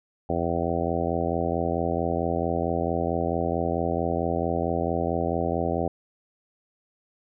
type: harmonic tone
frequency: 84.5 Hz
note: E2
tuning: 43 cents sharp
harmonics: 1 / 2 / 3 / 4 / 5 / 6 / 7 / 8 / 9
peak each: -32 / -32 / -32 / -32 / -32 / -32 / -32 / -32 / -32 dBFS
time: 0.29-5.88 s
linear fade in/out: 5 ms
effects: none